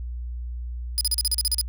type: tone bursts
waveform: 20% pulse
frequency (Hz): 4978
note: D#8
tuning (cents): 0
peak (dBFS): -14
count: 10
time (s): 0.98-1.612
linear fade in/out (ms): 0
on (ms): 29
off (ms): 38
effects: added 60 Hz sine -29 dBFS peak until 1.68 s